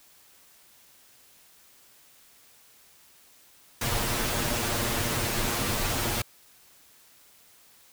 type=noise with comb filter; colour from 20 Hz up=pink; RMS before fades=-28 dBFS; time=3.81-6.22 s; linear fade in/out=5 ms; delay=8.5 ms; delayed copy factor=+0.7; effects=white hiss -57 dBFS RMS until 7.92 s